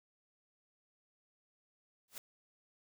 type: noise with exponential growth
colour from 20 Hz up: white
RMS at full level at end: -41 dBFS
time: 2.08-2.18 s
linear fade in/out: 1 ms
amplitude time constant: 20 ms
effects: none